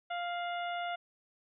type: harmonic tone with a mistuned harmonic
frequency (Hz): 698.5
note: F5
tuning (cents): 0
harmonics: 1 / 2 / 3 / 4 / 5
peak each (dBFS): -35 / -41 / -45 / -47 / -49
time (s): 0.1-0.96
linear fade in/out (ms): 10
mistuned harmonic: 4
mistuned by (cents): +47
effects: none